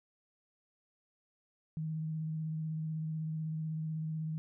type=tone with vibrato; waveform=sine; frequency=157.7 Hz; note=D#3; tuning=24 cents sharp; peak=-34 dBFS; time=1.77-4.38 s; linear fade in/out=0 ms; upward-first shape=square; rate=16 Hz; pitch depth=15 cents each way; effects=none